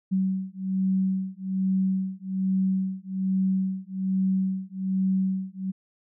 sine beating tone pair, 189.1 / 190.3 Hz, F#3 / F#3, +38 / +49 cents, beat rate 1.2 Hz, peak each -26 dBFS, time 0.11-5.72 s, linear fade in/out 20 ms, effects none

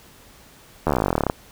slowing click train, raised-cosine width 1 ms, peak -5 dBFS, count 22, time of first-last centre 0.87-1.299 s, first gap 12 ms, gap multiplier 1.05, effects pink hiss -49 dBFS RMS until 1.51 s

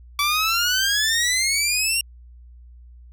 15% pulse exponential sweep, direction up, 1145 to 2800 Hz, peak -12 dBFS, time 0.19-2.01 s, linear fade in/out 2 ms, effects added 60 Hz sine -42 dBFS peak until 3.12 s

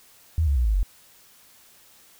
sine tone with pitch steps, 80.5 / 70.08 / 61.01 / 53.11 / 46.24 Hz, E2 / C#2 / B1 / G#1 / F#1, -41 / +19 / -20 / +39 / 0 cents, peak -18 dBFS, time 0.38-0.83 s, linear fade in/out 0 ms, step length 90 ms, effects white hiss -54 dBFS RMS until 2.19 s

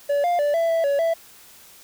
triangle tone with pitch steps, 572 / 701 / 583 / 666 / 660 / 564 / 662 Hz, D5 / F5 / D5 / E5 / E5 / C#5 / E5, -46 / +6 / -13 / +18 / +2 / +30 / +7 cents, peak -16 dBFS, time 0.09-1.14 s, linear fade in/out 10 ms, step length 150 ms, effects white hiss -48 dBFS RMS until 1.83 s

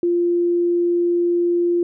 sine tone, 347.3 Hz, F4, 10 cents flat, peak -15 dBFS, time 0.03-1.83 s, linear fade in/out 2 ms, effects none

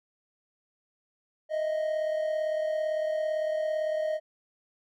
triangle tone pair together, 621.5 / 659.3 Hz, D#5 / E5, -2 / 0 cents, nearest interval minor second, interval 102 cents, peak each -25 / -34 dBFS, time 1.49-4.2 s, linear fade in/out 50 ms, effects none

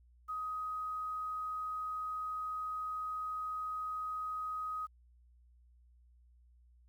sine tone with quantisation, 1257 Hz, D#6, 17 cents sharp, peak -36 dBFS, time 0.28-4.87 s, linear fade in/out 20 ms, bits 11, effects added 60 Hz sine -61 dBFS peak until 6.88 s

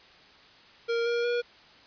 square tone with pitch steps, 466.2 / 473 / 479.9 Hz, A#4 / A#4 / B4, 0 / +25 / -50 cents, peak -26 dBFS, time 0.88-1.42 s, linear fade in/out 20 ms, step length 180 ms, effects white hiss -54 dBFS RMS until 1.86 s + resampled to 11025 Hz

